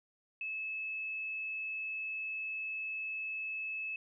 sine tone, 2600 Hz, E7, 24 cents flat, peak -36 dBFS, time 0.41-3.96 s, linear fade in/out 2 ms, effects none

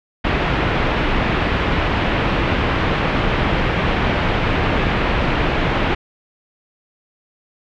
pink low-pass noise, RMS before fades -18 dBFS, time 0.24-5.95 s, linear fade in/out 10 ms, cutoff 3000 Hz, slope 24 dB/octave, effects none

